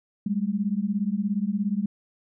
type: beating tone pair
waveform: sine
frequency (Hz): 195.1 / 212.1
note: G3 / G#3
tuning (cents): -8 / +37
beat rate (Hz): 17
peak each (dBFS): -26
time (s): 0.26-1.86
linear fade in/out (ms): 5
effects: none